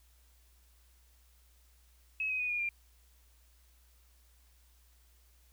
sine tone with pitch steps, 2568 / 2522 / 2478 / 2434 / 2390 Hz, E7 / D#7 / D#7 / D#7 / D7, -46 / +23 / -8 / -39 / +30 cents, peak -31 dBFS, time 2.2-2.69 s, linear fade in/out 2 ms, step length 98 ms, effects added 60 Hz sine -62 dBFS peak until 5.52 s + white hiss -69 dBFS RMS until 5.52 s

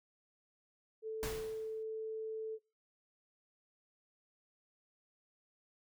sine tone, 440 Hz, A4, in tune, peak -38 dBFS, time 1.02-2.59 s, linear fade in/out 50 ms
pink noise with exponential decay, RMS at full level -39 dBFS, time 1.23-1.83 s, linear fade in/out 0 ms, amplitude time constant 130 ms
effects noise-tail reverb RT60 0.3 s tail -22 dB re dry

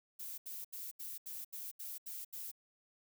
violet noise bursts, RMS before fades -45 dBFS, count 9, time 0.19-2.516 s, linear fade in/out 10 ms, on 190 ms, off 77 ms, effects none

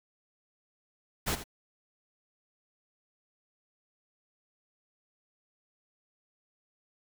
pink noise with echo, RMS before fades -30 dBFS, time 1.26-1.36 s, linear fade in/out 20 ms, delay 81 ms, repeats 1, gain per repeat -12 dB, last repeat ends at 1.441 s, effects none

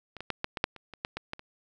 clicks, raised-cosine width 0.3 ms, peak -26 / -22 / -13 / -13 / -17 / -7 / -29 / -27 / -14 / -18 / -18 / -28 dBFS, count 12, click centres 0.167 / 0.206 / 0.303 / 0.444 / 0.572 / 0.641 / 0.763 / 0.937 / 1.049 / 1.17 / 1.334 / 1.394 s, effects none

